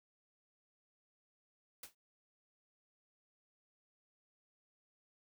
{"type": "noise with exponential decay", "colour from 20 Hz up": "white", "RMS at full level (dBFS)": -44, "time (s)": [1.83, 1.95], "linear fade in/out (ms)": 5, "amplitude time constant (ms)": 24, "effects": []}